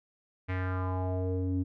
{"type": "tone with low-pass filter sweep", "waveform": "square", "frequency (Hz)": 92.5, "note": "F#2", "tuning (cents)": 0, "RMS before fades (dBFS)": -31, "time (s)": [0.48, 1.64], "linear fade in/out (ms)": 20, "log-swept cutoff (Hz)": [2200, 260], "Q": 3.3, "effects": []}